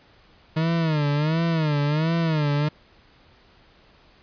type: tone with vibrato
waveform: 40% pulse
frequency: 155.56 Hz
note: D#3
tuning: in tune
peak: -19 dBFS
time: 0.56-2.69 s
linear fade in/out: 10 ms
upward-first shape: sine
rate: 1.4 Hz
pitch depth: 130 cents each way
effects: pink hiss -55 dBFS RMS until 4.22 s + resampled to 11025 Hz